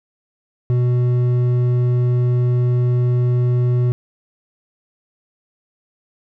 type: tone with hard clipping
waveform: triangle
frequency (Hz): 123.2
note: B2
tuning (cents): -4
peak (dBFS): -15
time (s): 0.7-3.92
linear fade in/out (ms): 0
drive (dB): 10
effects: none